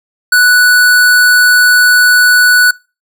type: tone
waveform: square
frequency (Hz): 1480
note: F#6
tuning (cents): 0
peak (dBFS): -5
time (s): 0.32-2.71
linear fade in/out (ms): 5
effects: noise-tail reverb RT60 0.3 s tail -24 dB re dry